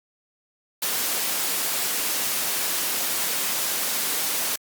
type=noise; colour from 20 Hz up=white; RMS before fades=-25 dBFS; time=0.82-4.56 s; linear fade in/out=5 ms; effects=high-pass 200 Hz 12 dB/octave + Opus 48 kbps